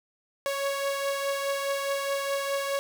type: beating tone pair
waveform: sawtooth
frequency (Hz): 554.4 / 559.2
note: C#5 / C#5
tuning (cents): 0 / +15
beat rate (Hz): 4.8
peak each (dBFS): -24 / -31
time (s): 0.46-2.79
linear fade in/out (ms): 0
effects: none